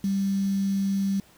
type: tone with quantisation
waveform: sine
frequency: 196 Hz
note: G3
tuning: in tune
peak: -22 dBFS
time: 0.04-1.2 s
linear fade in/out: 2 ms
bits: 7
effects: pink hiss -56 dBFS RMS until 1.37 s